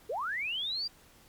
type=linear sweep; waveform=sine; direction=up; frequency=392 to 4835 Hz; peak=-31 dBFS; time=0.09-0.88 s; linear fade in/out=10 ms; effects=pink hiss -59 dBFS RMS until 1.28 s + MP3 96 kbps